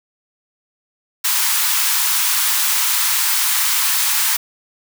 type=high-pass noise; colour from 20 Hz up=white; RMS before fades=-17 dBFS; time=1.24-4.37 s; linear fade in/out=10 ms; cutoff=840 Hz; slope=96 dB/octave; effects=none